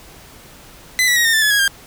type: tone with pitch steps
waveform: sawtooth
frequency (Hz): 2016 / 1950.7 / 1887.5 / 1826.4 / 1767.2 / 1710 / 1654.6 / 1601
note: B6 / B6 / A#6 / A#6 / A6 / A6 / G#6 / G6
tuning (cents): +35 / -22 / +21 / -36 / +7 / -50 / -7 / +36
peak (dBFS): -9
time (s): 0.99-1.678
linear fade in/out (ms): 0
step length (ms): 86
effects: pink hiss -42 dBFS RMS until 1.86 s